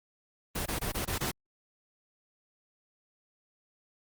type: noise bursts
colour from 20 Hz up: pink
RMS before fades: -32 dBFS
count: 6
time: 0.55-1.315 s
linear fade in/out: 10 ms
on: 110 ms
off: 21 ms
effects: Opus 24 kbps